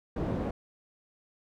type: low-pass noise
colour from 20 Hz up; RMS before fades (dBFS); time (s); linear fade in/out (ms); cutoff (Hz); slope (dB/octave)
white; -32; 0.16-0.51; 5; 400; 12
effects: none